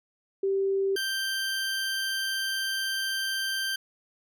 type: tone pair in turn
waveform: sine / 20% pulse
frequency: 390 / 1569 Hz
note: G4 / G6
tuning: -9 / +1 cents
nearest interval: 2 octaves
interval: 2410 cents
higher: second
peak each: -23 dBFS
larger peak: neither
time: 0.43-0.96 / 0.96-3.76 s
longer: second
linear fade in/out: 5 ms
effects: none